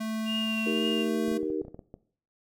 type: tone with pitch glide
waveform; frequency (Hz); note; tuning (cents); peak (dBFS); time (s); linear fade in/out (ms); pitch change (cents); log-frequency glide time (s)
square; 220 to 222.4; A3 to A3; 0 to +19; -31; 0-1.38; 10; +19; 0.21-1.26
type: tone with vibrato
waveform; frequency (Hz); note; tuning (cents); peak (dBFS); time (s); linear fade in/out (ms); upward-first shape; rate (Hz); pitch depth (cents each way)
sine; 2794; F7; 0; -30; 0.25-1.06; 50; triangle; 2; 29
type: chord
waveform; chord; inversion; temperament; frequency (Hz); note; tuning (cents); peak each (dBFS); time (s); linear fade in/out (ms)
sine; Eb major; none; just; 311.1 / 388.9 / 466.7; Eb4 / G4 / Bb4; 0 / -14 / +2; -32; 0.66-1.62; 5
type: clicks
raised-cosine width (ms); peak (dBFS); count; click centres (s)
2; -29; 10; 1.282 / 1.316 / 1.431 / 1.502 / 1.617 / 1.65 / 1.682 / 1.745 / 1.792 / 1.941
effects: noise-tail reverb RT60 0.5 s tail -17 dB re dry